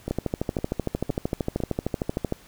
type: two click trains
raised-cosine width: 2 ms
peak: -11 / -15 dBFS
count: 30 / 4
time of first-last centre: 0.11-2.324 / 0.08-1.603 s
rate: 13.1 / 1.97 Hz
effects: pink hiss -52 dBFS RMS until 2.47 s